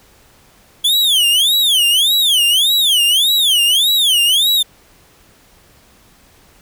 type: tone with vibrato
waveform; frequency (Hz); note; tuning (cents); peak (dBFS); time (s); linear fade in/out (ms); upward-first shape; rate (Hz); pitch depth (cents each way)
45% pulse; 3300; G#7; -12; -10; 0.84-4.63; 10; sine; 1.7; 290
effects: pink hiss -49 dBFS RMS until 6.61 s